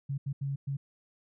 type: tone bursts at uneven times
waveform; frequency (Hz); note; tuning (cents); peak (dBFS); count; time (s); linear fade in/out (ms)
sine; 138.59; C#3; 0; -30; 4; 0.09-0.18 / 0.26-0.33 / 0.41-0.56 / 0.67-0.77; 10
effects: none